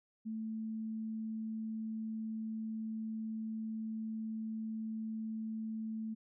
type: tone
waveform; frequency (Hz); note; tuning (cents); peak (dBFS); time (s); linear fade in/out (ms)
sine; 220.5; A3; +4; -37; 0.25-6.15; 20
effects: none